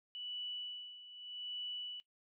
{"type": "tone with tremolo", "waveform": "sine", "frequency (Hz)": 2960, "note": "F#7", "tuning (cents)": 0, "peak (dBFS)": -39, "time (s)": [0.15, 2], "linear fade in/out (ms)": 0, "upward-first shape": "sine", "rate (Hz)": 0.83, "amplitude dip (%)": 75, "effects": ["noise-tail reverb RT60 0.1 s tail -17 dB re dry"]}